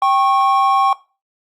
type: tone pair together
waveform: triangle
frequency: 784 / 1094.9 Hz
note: G5 / C#6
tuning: 0 / -22 cents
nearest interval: tritone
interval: 578 cents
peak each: -13 dBFS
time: 0.02-0.93 s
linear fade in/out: 2 ms
effects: noise-tail reverb RT60 0.3 s tail -18 dB re dry + Opus 48 kbps